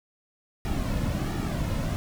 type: noise with flanger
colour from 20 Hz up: brown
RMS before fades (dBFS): -28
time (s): 0.65-1.96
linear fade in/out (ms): 0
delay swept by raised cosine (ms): 1.9 to 2.59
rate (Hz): 1.4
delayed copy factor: -0.6
effects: none